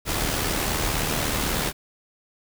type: noise with amplitude modulation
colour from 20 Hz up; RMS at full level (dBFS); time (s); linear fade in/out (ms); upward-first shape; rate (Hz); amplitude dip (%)
pink; -23; 0.05-1.73; 50; sine; 76.5; 45
effects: none